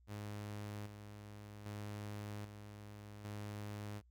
sawtooth tone with tremolo, 103.9 Hz, G#2, 1 cent sharp, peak -40 dBFS, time 0.07-4.02 s, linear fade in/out 50 ms, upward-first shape square, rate 0.63 Hz, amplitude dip 55%, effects noise-tail reverb RT60 0.1 s tail -24 dB re dry + added 60 Hz sine -64 dBFS peak until 4.1 s

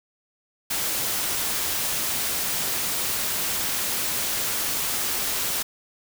white noise, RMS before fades -26 dBFS, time 0.7-5.63 s, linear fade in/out 10 ms, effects none

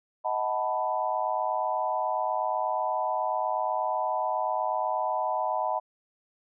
sine chord, B dominant seventh, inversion first, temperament equal with one note detuned, 631.3 / 740 / 880 / 987.8 Hz, D#5 / F#5 / A5 / B5, +25 / 0 / 0 / 0 cents, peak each -31 dBFS, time 0.24-5.8 s, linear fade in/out 20 ms, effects none

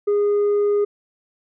triangle tone with tanh clipping, 410.8 Hz, G#4, 19 cents flat, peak -16 dBFS, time 0.07-0.85 s, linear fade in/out 10 ms, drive 7 dB, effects none

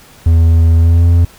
triangle tone with pitch glide, 82.41 to 85.37 Hz, E2 to F2, 0 to -39 cents, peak -3 dBFS, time 0.26-1.25 s, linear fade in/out 5 ms, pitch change +61 cents, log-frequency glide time 0.76-1.07 s, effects pink hiss -41 dBFS RMS until 1.38 s

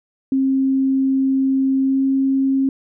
sine tone with pitch glide, 267.3 to 269 Hz, C4 to C4, +37 to +48 cents, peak -14 dBFS, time 0.32-2.69 s, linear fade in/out 2 ms, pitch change +11 cents, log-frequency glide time 1.83-2.01 s, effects none

